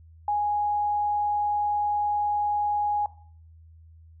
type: tone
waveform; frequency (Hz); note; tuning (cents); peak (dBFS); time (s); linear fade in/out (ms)
sine; 829; G#5; -3; -22; 0.28-3.06; 2
effects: noise-tail reverb RT60 0.5 s tail -17 dB re dry + added 81 Hz sine -48 dBFS peak until 4.2 s